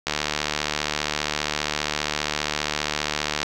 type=click train; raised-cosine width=0.2 ms; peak=-5 dBFS; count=253; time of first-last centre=0.07-3.43 s; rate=75 Hz; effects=none